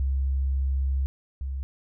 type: tone pair in turn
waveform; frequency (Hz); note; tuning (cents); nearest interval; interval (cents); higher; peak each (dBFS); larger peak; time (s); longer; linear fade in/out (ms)
sine; 67.2 / 67.2; C2 / C2; +47 / +47; unison; 0; neither; -22 / -28; first; 0-1.06 / 1.41-1.63; first; 0
effects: none